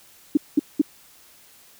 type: tone bursts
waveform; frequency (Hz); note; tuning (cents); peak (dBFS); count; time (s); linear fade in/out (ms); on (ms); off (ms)
sine; 293.7; D4; 0; -12; 3; 0.35-0.816; 5; 22; 200
effects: white hiss -52 dBFS RMS until 1.79 s